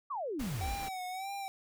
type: exponential sweep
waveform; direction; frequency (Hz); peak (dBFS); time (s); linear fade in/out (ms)
sine; down; 1217 to 46.7; -34; 0.1-0.75; 10
type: noise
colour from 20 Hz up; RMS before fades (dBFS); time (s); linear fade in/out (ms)
pink; -43; 0.39-0.89; 10
type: tone with vibrato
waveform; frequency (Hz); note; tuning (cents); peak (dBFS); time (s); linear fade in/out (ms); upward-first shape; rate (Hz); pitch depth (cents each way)
square; 763; G5; -47; -38; 0.61-1.48; 0; sine; 1.7; 78
effects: none